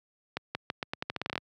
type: accelerating click train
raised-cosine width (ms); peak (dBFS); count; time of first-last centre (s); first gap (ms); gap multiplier
0.3; -15; 14; 0.37-1.378; 180; 0.84
effects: high-pass 100 Hz 12 dB/octave